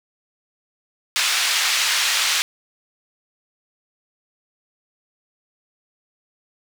white band-pass noise, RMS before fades -20 dBFS, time 1.16-2.42 s, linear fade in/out 0 ms, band 1400 to 4900 Hz, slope 12 dB/octave, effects none

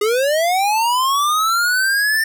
square linear sweep, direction up, 405.1 to 1800 Hz, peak -15 dBFS, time 0.01-2.24 s, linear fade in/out 5 ms, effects none

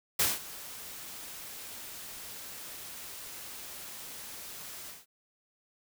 white noise with ADSR envelope, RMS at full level -25 dBFS, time 0.19-5.06 s, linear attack 8 ms, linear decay 190 ms, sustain -19 dB, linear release 180 ms, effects none

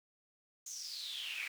brown noise with high-pass filter sweep, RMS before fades -43 dBFS, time 0.66-1.48 s, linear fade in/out 5 ms, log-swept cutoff 6600 to 2200 Hz, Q 8.3, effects none

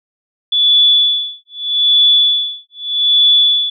sine tone with tremolo, 3446 Hz, A7, 37 cents flat, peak -6 dBFS, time 0.52-3.7 s, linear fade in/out 5 ms, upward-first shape sine, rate 0.81 Hz, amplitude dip 100%, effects none

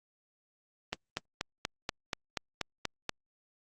click train, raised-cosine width 0.2 ms, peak -14 dBFS, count 10, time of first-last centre 0.93-3.093 s, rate 4.16 Hz, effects Opus 32 kbps

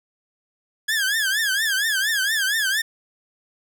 sawtooth tone with vibrato, 1661.2 Hz, G#6, in tune, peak -16 dBFS, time 0.88-2.82 s, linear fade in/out 10 ms, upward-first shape triangle, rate 4.3 Hz, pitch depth 180 cents each way, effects none

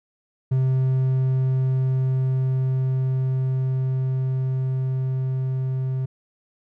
triangle tone with level ramp, 130.81 Hz, C3, in tune, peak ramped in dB -15 to -20 dBFS, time 0.51-6.06 s, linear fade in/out 10 ms, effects none

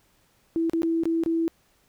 sine tone with dropouts, 329.6 Hz, E4, in tune, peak -21 dBFS, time 0.56-1.48 s, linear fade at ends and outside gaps 0 ms, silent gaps 0.697-0.734 / 0.82-0.832 / 1.035-1.055 / 1.236-1.261 s, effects pink hiss -64 dBFS RMS until 1.88 s

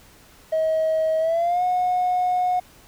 triangle tone with pitch glide, 636 to 726.4 Hz, D#5 to F#5, +38 to -32 cents, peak -15 dBFS, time 0.52-2.6 s, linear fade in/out 10 ms, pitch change +230 cents, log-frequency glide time 1.19-1.63 s, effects tanh soft clip ceiling -15 dBFS + pink hiss -51 dBFS RMS until 2.87 s

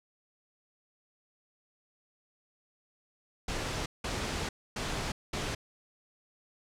pink noise bursts at uneven times, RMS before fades -34 dBFS, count 4, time 3.48-3.86 / 4.04-4.49 / 4.76-5.12 / 5.33-5.55 s, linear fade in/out 5 ms, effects low-pass 7000 Hz 12 dB/octave

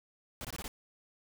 pink noise bursts, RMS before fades -41 dBFS, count 5, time 0.41-0.679 s, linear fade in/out 0 ms, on 37 ms, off 21 ms, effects none

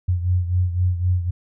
sine beating tone pair, 89.3 / 93.2 Hz, F2 / F#2, +39 / +13 cents, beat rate 3.9 Hz, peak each -18 / -24 dBFS, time 0.08-1.31 s, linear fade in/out 10 ms, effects none

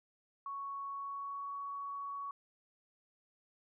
sine tone with pitch glide, 1111 to 1121.3 Hz, C#6 to C#6, +4 to +20 cents, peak -39 dBFS, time 0.46-2.31 s, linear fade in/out 2 ms, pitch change +16 cents, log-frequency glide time 0.88-1.54 s, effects none

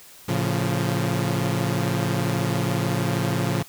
sawtooth chord, A augmented, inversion none, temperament equal with one note detuned, 112.31 / 138.59 / 174.61 Hz, A2 / C#3 / E#3, +36 / 0 / 0 cents, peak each -22 dBFS, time 0.28-3.63 s, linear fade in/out 10 ms, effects white hiss -47 dBFS RMS until 3.68 s

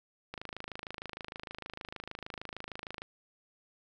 click train, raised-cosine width 0.3 ms, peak -24 dBFS, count 72, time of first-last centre 0.34-3.019 s, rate 26.5 Hz, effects none

